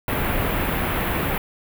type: band-stop noise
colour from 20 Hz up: pink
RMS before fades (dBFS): -23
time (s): 0.08-1.38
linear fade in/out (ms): 2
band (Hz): 2800 to 13000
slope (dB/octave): 24
effects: none

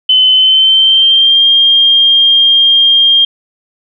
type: tone with pitch glide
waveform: sine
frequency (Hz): 3041 to 3211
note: F#7 to G7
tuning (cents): +47 to +41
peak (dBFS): -4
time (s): 0.09-3.25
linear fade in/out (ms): 5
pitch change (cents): +94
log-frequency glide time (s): 0.33-1.47
effects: none

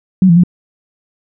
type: tone with pitch steps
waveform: sine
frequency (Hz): 187.2 / 168.9 / 176.9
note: F#3 / E3 / F3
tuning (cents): +20 / +42 / +23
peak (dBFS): -4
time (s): 0.22-0.436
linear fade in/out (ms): 2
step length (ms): 72
effects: none

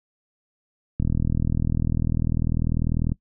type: click train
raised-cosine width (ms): 5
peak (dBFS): -11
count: 86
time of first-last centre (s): 1-3.12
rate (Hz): 40.1
effects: noise-tail reverb RT60 0.1 s tail -20 dB re dry

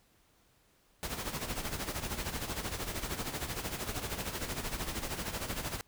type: noise with tremolo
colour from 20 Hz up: pink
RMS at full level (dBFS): -35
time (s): 1.03-5.81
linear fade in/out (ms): 0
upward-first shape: sine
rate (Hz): 13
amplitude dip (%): 65
effects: pink hiss -68 dBFS RMS until 5.87 s

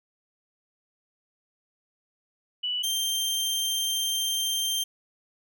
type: tone pair in turn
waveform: sine / sawtooth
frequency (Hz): 2960 / 3158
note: F#7 / G7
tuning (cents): 0 / +12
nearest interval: minor second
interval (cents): 112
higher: second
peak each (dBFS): -26 / -22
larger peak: second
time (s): 2.63-2.83 / 2.83-4.84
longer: second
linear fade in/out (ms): 10
effects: none

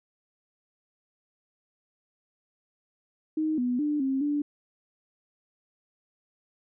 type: tone with pitch steps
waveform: sine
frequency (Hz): 311.9 / 246.9 / 297 / 267.6 / 292.1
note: D#4 / B3 / D4 / C4 / D4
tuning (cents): +4 / 0 / +20 / +39 / -9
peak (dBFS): -24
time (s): 3.37-4.42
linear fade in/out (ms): 5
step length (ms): 210
effects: none

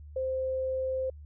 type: tone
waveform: sine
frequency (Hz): 522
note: C5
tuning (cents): -4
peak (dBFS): -28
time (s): 0.16-1.1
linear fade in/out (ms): 5
effects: added 74 Hz sine -44 dBFS peak until 1.25 s

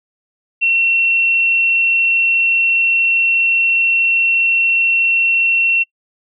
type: tone with frequency modulation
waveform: sine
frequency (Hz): 2717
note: F7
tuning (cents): -48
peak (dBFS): -11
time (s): 0.61-5.84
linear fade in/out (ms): 20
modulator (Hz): 24.9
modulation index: 0.23
effects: noise-tail reverb RT60 0.1 s tail -21 dB re dry

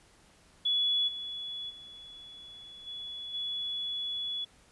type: tone with level steps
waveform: sine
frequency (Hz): 3400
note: G#7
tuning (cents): +40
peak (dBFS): -25 / -36 / -46 / -38 / -32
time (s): 0.65-4.45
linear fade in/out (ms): 10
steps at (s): 1.07 / 1.69 / 2.86 / 3.33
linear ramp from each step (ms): 20
effects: pink hiss -61 dBFS RMS until 4.71 s + resampled to 24000 Hz

